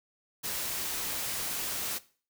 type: noise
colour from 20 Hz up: white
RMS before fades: -34 dBFS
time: 0.43-1.99 s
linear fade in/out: 20 ms
effects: noise-tail reverb RT60 0.4 s tail -18 dB re dry